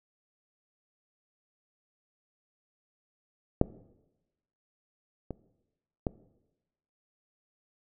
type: clicks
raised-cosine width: 2 ms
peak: -7 / -22 / -15 dBFS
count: 3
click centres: 3.614 / 5.307 / 6.068 s
effects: noise-tail reverb RT60 1.0 s tail -19 dB re dry